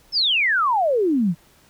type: exponential sweep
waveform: sine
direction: down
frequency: 5430 to 156.3 Hz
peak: -16 dBFS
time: 0.12-1.35 s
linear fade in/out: 50 ms
effects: pink hiss -55 dBFS RMS until 1.69 s